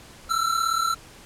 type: tone pair together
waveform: square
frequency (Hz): 1322.8 / 1360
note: E6 / F6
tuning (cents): +6 / -46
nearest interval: unison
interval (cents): 48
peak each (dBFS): -25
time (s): 0.29-0.95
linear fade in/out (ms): 20
effects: pink hiss -47 dBFS RMS until 1.25 s + low-pass 11000 Hz 12 dB/octave